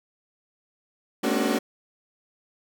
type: tone cluster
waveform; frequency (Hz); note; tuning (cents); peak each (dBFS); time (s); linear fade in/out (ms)
30% pulse; 214.7 / 236.6 / 271.7 / 293 / 375.2; A3 / A#3 / C#4 / D4 / F#4; -42 / +26 / -35 / -4 / +24; -26; 1.23-1.59; 10
effects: none